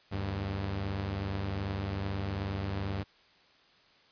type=tone pair together; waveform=sawtooth; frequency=76 / 98.52 Hz; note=D#2 / G2; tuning=-40 / +9 cents; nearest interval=major third; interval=449 cents; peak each=-35 / -29 dBFS; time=0.11-3.04 s; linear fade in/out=20 ms; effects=white hiss -62 dBFS RMS until 4.11 s + resampled to 11025 Hz